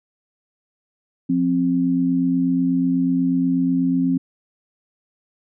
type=tone pair together; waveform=sine; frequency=176.1 / 264.3 Hz; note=F3 / C4; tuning=+15 / +18 cents; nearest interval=perfect fifth; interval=703 cents; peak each=-22 / -17 dBFS; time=1.29-4.18 s; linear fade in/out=10 ms; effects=none